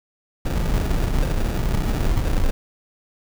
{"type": "noise with sample-and-hold", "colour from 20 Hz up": "brown", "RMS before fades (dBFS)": -20, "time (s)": [0.45, 2.51], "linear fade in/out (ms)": 10, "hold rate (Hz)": 1050, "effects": []}